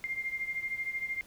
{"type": "beating tone pair", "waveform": "sine", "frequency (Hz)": [2106, 2119], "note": ["C7", "C7"], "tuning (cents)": [11, 21], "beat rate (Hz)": 13, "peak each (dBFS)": [-34, -38], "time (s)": [0.04, 1.21], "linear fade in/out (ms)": 0, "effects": ["pink hiss -57 dBFS RMS until 1.26 s"]}